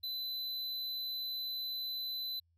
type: tone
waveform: square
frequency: 4016 Hz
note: B7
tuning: 28 cents sharp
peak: -37 dBFS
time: 0.03-2.4 s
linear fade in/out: 10 ms
effects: added 84 Hz sine -70 dBFS peak until 2.57 s